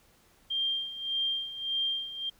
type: tone with tremolo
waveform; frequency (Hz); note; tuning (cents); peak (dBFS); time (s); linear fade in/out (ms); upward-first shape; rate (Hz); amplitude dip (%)
sine; 3185; G7; +27; -26; 0.5-2.3; 10; sine; 1.7; 75
effects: pink hiss -63 dBFS RMS until 2.39 s